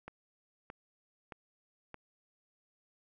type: click train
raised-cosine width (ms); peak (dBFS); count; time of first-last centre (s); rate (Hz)
0.5; -29; 4; 0.08-1.943; 1.61
effects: none